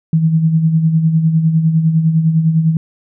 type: tone with tremolo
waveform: sine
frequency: 161 Hz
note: E3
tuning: 41 cents flat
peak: -7 dBFS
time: 0.13-2.77 s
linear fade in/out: 2 ms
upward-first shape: sine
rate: 9.9 Hz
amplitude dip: 55%
effects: none